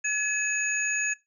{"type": "tone cluster", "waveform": "sine", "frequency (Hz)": [1693, 2556, 6720], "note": ["G#6", "D#7", "G#8"], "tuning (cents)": [33, 46, 19], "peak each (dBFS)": -29, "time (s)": [0.04, 1.14], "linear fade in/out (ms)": 10, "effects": ["noise-tail reverb RT60 0.2 s tail -21 dB re dry"]}